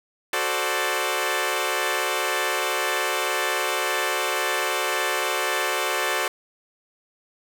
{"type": "chord", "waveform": "10% pulse", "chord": "D dominant seventh", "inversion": "first", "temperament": "equal", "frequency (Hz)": [370, 440, 523.3, 587.3], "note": ["F#4", "A4", "C5", "D5"], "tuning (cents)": [0, 0, 0, 0], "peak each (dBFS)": -20, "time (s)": [0.33, 6.28], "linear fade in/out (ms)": 2, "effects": []}